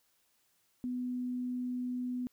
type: tone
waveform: sine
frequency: 249 Hz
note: B3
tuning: 14 cents sharp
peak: -33 dBFS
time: 0.84-2.27 s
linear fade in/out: 0 ms
effects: white hiss -73 dBFS RMS until 2.32 s